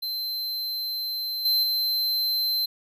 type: tone with level steps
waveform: square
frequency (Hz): 4100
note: C8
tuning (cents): -36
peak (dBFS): -28 / -20 / -23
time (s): 0.02-2.66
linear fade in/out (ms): 10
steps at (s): 1.45 / 1.63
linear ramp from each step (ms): 5
effects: none